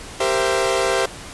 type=chord; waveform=sawtooth; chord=C dominant seventh; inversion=second; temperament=equal with one note detuned; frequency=392 / 466.2 / 523.3 / 669.6 Hz; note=G4 / Bb4 / C5 / E5; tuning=0 / 0 / 0 / +27 cents; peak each=-18 / -21 / -18 / -20 dBFS; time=0.2-1.06 s; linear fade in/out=5 ms; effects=pink hiss -36 dBFS RMS until 1.33 s + resampled to 24000 Hz